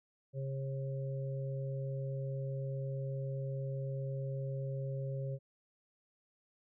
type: harmonic tone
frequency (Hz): 135.2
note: C#3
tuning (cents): -43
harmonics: 1 / 3 / 4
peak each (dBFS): -36 / -48 / -44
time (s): 0.33-5.39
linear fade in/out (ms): 50
effects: none